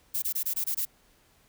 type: noise bursts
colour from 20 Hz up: violet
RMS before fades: -29 dBFS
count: 7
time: 0.14-0.853 s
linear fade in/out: 10 ms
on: 83 ms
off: 22 ms
effects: pink hiss -63 dBFS RMS until 1.48 s